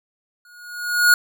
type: tone with exponential growth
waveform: square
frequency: 1444 Hz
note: F#6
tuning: 43 cents flat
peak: -9 dBFS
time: 0.45-1.14 s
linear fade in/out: 2 ms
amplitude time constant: 150 ms
effects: none